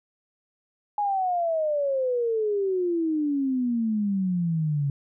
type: exponential sweep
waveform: sine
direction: down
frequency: 838 to 138.59 Hz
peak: -22 dBFS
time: 0.98-4.9 s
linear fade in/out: 2 ms
effects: none